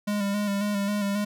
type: tone with vibrato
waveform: square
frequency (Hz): 203.3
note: G#3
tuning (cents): -37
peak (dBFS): -25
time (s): 0.07-1.25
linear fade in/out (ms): 10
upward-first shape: square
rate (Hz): 3.7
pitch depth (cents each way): 30
effects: none